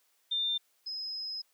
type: tone pair in turn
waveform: sine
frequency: 3601 / 5093 Hz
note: A7 / D#8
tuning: +39 / +40 cents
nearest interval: tritone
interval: 601 cents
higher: second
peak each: -28 / -35 dBFS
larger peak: first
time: 0.31-0.58 / 0.86-1.42 s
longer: second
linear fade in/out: 10 ms
effects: white hiss -71 dBFS RMS until 1.53 s + high-pass 400 Hz 12 dB/octave